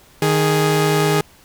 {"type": "tone pair together", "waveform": "sawtooth", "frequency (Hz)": [155.02, 415.3], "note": ["D#3", "G#4"], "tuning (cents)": [-6, 0], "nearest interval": "octave + perfect fourth", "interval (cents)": 1706, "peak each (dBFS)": -13, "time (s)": [0.22, 1.21], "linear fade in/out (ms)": 2, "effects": ["pink hiss -49 dBFS RMS until 1.44 s"]}